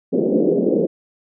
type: band-pass noise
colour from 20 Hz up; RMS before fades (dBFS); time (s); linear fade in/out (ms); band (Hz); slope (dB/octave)
white; -17; 0.12-0.87; 20; 180 to 510; 48
effects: none